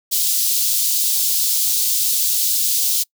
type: high-pass noise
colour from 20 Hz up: white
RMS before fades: -18 dBFS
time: 0.11-3.04 s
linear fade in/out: 20 ms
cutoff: 3700 Hz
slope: 24 dB/octave
effects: noise-tail reverb RT60 0.1 s tail -25 dB re dry